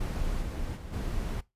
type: noise with level steps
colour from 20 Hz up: brown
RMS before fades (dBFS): -31 / -34 / -40 / -32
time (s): 0-1.41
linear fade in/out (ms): 10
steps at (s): 0.41 / 0.75 / 0.92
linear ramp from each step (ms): 20
effects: noise-tail reverb RT60 0.2 s tail -19 dB re dry + resampled to 32000 Hz